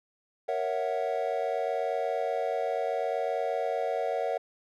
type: chord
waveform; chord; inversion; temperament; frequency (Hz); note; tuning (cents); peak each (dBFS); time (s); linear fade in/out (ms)
triangle; F# dominant seventh; first; equal; 466.2 / 554.4 / 659.3 / 740; A#4 / C#5 / E5 / F#5; 0 / 0 / 0 / 0; -31; 0.48-4.38; 10
effects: none